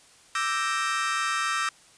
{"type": "chord", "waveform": "35% pulse", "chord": "E half-diminished seventh", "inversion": "third", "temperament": "equal", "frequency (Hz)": [1174.7, 1318.5, 1568, 1864.7], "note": ["D6", "E6", "G6", "Bb6"], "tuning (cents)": [0, 0, 0, 0], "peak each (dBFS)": [-29, -27, -31, -30], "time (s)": [0.35, 1.69], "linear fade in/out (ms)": 2, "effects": ["white hiss -55 dBFS RMS until 1.97 s", "resampled to 22050 Hz"]}